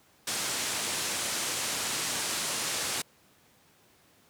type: low-pass noise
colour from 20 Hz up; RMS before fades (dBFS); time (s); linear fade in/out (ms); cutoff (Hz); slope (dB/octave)
white; -32; 0.27-3.02; 5; 9600; 24
effects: pink hiss -62 dBFS RMS until 4.29 s + high-pass 100 Hz 12 dB/octave